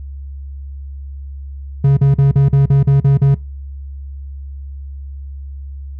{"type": "tone bursts", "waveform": "triangle", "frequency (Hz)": 138.59, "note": "C#3", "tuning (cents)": 0, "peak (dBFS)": -5, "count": 9, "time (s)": [1.84, 3.346], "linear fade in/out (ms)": 5, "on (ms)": 130, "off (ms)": 42, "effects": ["noise-tail reverb RT60 0.3 s tail -23 dB re dry", "added 69 Hz sine -26 dBFS peak until 5.99 s"]}